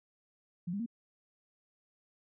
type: tone with pitch steps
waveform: sine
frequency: 174.61 / 201.7 / 233.1 Hz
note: F3 / G3 / A#3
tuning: 0 / +50 / 0 cents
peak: -33 dBFS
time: 0.67-0.862 s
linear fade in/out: 10 ms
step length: 64 ms
effects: none